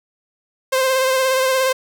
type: tone with vibrato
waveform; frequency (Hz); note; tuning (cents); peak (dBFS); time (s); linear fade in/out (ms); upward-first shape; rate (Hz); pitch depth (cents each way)
sawtooth; 523.3; C5; 0; -11; 0.72-1.73; 10; triangle; 17; 33
effects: none